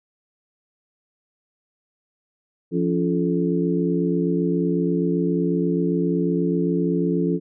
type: harmonic tone with a mistuned harmonic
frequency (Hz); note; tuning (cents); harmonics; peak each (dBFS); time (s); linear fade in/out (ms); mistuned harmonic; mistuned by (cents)
86.6; F2; -14; 2 / 3 / 4 / 5; -22 / -24 / -25 / -26; 2.71-7.4; 50; 3; +120
effects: none